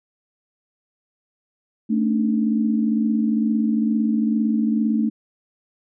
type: tone cluster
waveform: sine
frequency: 221.8 / 277.2 / 299.4 Hz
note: A3 / C#4 / D4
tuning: +14 / 0 / +33 cents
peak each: -18 / -27 / -25 dBFS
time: 1.89-5.1 s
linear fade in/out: 20 ms
effects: none